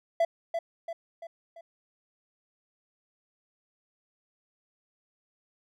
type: tone with echo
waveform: triangle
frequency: 669 Hz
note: E5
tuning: 25 cents sharp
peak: -19 dBFS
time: 0.2-0.25 s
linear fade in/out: 5 ms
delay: 340 ms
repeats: 4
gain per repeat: -6 dB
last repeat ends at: 1.61 s
effects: none